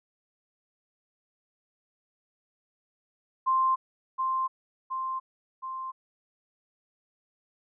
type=tone with echo; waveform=sine; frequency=1050 Hz; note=C6; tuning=6 cents sharp; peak=-21 dBFS; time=3.46-3.76 s; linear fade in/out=20 ms; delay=720 ms; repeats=3; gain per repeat=-4 dB; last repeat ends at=5.92 s; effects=none